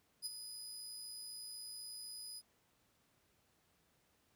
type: tone with ADSR envelope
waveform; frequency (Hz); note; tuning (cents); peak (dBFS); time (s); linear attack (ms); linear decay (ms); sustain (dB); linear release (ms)
25% pulse; 4978; D#8; 0; -33; 0.22-2.42; 38; 23; -9; 42
effects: pink hiss -75 dBFS RMS until 4.35 s + high-pass 60 Hz 12 dB/octave